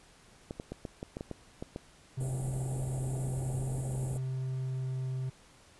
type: clicks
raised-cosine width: 2 ms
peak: -24 dBFS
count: 10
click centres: 0.509 / 0.599 / 0.72 / 0.852 / 1.029 / 1.169 / 1.209 / 1.313 / 1.625 / 1.761 s
type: tone with pitch glide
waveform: triangle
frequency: 130.81 to 129.98 Hz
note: C3 to C3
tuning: 0 to -11 cents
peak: -30 dBFS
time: 2.17-5.3 s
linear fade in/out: 10 ms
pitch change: -11 cents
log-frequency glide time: 3.73-5.09 s
type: band-stop noise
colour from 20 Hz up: pink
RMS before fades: -41 dBFS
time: 2.2-4.18 s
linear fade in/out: 10 ms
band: 840 to 7200 Hz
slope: 96 dB/octave
effects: pink hiss -59 dBFS RMS until 5.79 s + resampled to 24000 Hz